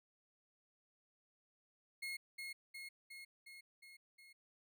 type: tone with echo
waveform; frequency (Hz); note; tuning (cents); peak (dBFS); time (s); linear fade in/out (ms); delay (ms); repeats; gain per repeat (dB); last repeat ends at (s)
35% pulse; 2158; C#7; -47; -40; 2.02-2.17; 10; 360; 6; -3; 4.33
effects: none